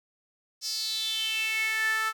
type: tone with high-pass filter sweep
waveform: sawtooth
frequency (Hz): 440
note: A4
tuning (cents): 0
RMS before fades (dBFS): -29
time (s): 0.61-2.13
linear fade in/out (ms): 50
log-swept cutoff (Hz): 5300 to 1400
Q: 6.7
effects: none